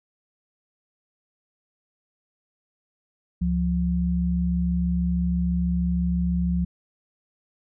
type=tone pair together; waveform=sine; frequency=70.1 / 176.27 Hz; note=C#2 / F3; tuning=+20 / +16 cents; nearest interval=octave + major third; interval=1596 cents; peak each=-25 / -22 dBFS; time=3.41-6.65 s; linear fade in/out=10 ms; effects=none